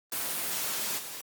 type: noise with level steps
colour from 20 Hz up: white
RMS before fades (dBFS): -32 / -40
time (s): 0.12-1.21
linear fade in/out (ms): 2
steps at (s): 0.98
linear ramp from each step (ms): 10
effects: high-pass 150 Hz 12 dB/octave + Opus 24 kbps